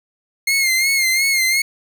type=tone with vibrato; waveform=sawtooth; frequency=2132 Hz; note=C7; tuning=32 cents sharp; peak=-11 dBFS; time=0.47-1.62 s; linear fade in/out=5 ms; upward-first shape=sine; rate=2.8 Hz; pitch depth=57 cents each way; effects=none